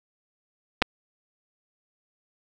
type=clicks; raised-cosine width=0.3 ms; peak=-5 dBFS; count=2; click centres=0.819 / 0.823 s; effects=none